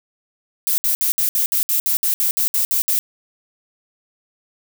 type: noise bursts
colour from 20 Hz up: violet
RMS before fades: -18 dBFS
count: 14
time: 0.67-2.99 s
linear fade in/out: 0 ms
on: 110 ms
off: 60 ms
effects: none